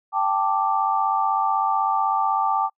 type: chord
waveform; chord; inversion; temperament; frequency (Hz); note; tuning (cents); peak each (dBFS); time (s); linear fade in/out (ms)
sine; G suspended second; none; equal; 784 / 880 / 1174.7; G5 / A5 / D6; 0 / 0 / 0; -23; 0.12-2.7; 50
effects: noise-tail reverb RT60 0.1 s tail -26 dB re dry